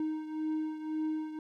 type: beating tone pair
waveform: triangle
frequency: 311.1 / 313 Hz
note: D#4 / D#4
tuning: 0 / +10 cents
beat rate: 1.9 Hz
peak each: -31 / -37 dBFS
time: 0-1.39 s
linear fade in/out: 2 ms
effects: none